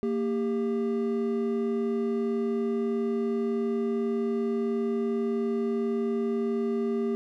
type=tone pair together; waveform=triangle; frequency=230.7 / 398.4 Hz; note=A#3 / G4; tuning=-18 / +28 cents; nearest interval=major sixth; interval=946 cents; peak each=-26 dBFS; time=0.03-7.15 s; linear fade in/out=0 ms; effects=none